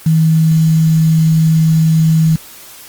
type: tone with quantisation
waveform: sine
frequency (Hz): 160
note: D#3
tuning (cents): +49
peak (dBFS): -7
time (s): 0.06-2.36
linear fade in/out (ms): 5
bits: 5
effects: white hiss -36 dBFS RMS until 2.88 s + Opus 24 kbps